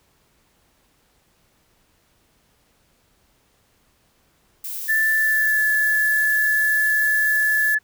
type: noise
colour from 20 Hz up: violet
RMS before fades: -30 dBFS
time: 4.64-7.75 s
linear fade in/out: 5 ms
type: tone with pitch glide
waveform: sine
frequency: 1760 to 1723.8 Hz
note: A6 to A6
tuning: 0 to -36 cents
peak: -16 dBFS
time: 4.88-7.79 s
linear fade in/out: 20 ms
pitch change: -36 cents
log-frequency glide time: 5.16-5.64 s
effects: pink hiss -62 dBFS RMS until 7.83 s